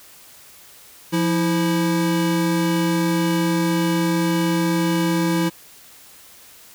square tone pair together, 172.96 / 326.5 Hz, F3 / E4, -16 / -17 cents, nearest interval major seventh, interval 1099 cents, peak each -21 dBFS, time 1.12-5.5 s, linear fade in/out 20 ms, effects white hiss -46 dBFS RMS until 6.74 s

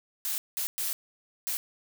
blue noise bursts at uneven times, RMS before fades -31 dBFS, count 4, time 0.25-0.38 / 0.57-0.67 / 0.78-0.93 / 1.47-1.57 s, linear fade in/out 0 ms, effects none

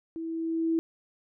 sine tone with level ramp, 327.2 Hz, E4, 13 cents flat, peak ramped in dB -33 to -22 dBFS, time 0.16-0.79 s, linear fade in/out 0 ms, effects none

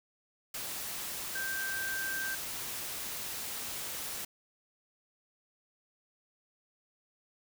sine tone in noise, 1568 Hz, G6, in tune, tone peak -34 dBFS, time 1.35-2.35 s, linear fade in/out 5 ms, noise white, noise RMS -39 dBFS, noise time 0.54-4.25 s, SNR +2 dB, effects none

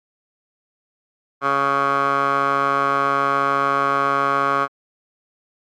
15% pulse tone with band-pass filter, 139 Hz, C#3, 5 cents sharp, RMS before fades -19 dBFS, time 1.41-4.68 s, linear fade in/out 50 ms, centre 1100 Hz, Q 5.2, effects Opus 48 kbps

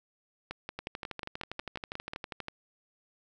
two click trains, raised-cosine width 0.3 ms, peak -21 / -21 dBFS, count 22 / 10, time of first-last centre 0.79-2.484 / 0.51-2.135 s, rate 12.4 / 5.54 Hz, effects none

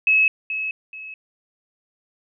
sine tone with echo, 2579 Hz, E7, 39 cents flat, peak -13 dBFS, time 0.07-0.28 s, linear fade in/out 2 ms, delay 430 ms, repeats 2, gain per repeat -10 dB, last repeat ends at 1.14 s, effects none

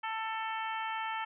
harmonic tone, 443.7 Hz, A4, 14 cents sharp, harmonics 2 / 3 / 4 / 5 / 6 / 7, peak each -36 / -40 / -42 / -44 / -46 / -47 dBFS, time 0.03-1.25 s, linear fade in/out 10 ms, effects none

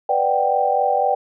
sine chord, G major seventh, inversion first, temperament equal, 493.9 / 587.3 / 740 / 784 Hz, B4 / D5 / F#5 / G5, 0 / 0 / 0 / 0 cents, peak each -23 / -22 / -23 / -18 dBFS, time 0.09-1.15 s, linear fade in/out 5 ms, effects none

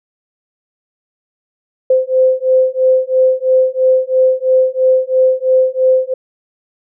sine beating tone pair, 516 / 519 Hz, C5 / C5, -24 / -14 cents, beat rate 3 Hz, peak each -12 dBFS, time 1.9-6.14 s, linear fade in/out 5 ms, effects none

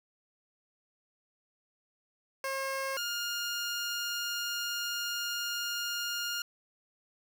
15% pulse tone pair in turn, 538 / 1414.9 Hz, C5 / F6, +48 / +22 cents, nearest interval octave + perfect fourth, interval 1674 cents, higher second, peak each -26 / -26 dBFS, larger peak neither, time 2.44-2.97 / 2.97-6.42 s, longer second, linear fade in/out 2 ms, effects none

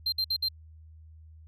triangle tone bursts, 4155 Hz, C8, 13 cents flat, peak -24 dBFS, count 4, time 0.06-0.486 s, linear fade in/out 5 ms, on 63 ms, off 58 ms, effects added 79 Hz sine -48 dBFS peak until 1.47 s

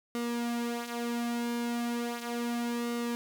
sawtooth tone with flanger, 237.3 Hz, A#3, 31 cents sharp, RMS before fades -33 dBFS, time 0.15-3.15 s, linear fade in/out 0 ms, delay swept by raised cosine 1.2 to 6.9 ms, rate 0.36 Hz, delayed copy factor -0.6, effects none

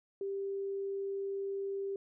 sine tone, 393.8 Hz, G4, 8 cents sharp, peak -34 dBFS, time 0.21-1.96 s, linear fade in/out 2 ms, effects none

